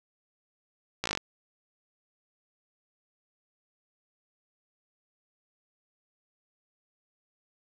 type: slowing click train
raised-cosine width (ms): 0.2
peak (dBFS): -12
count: 8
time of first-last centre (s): 1.04-1.174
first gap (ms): 16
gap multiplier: 1.06
effects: none